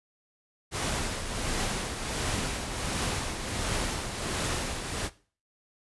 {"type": "noise with tremolo", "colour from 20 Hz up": "pink", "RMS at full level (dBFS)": -29, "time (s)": [0.71, 5.1], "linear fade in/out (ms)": 50, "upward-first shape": "triangle", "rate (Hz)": 1.4, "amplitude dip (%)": 55, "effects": ["noise-tail reverb RT60 0.4 s tail -18 dB re dry", "resampled to 24000 Hz"]}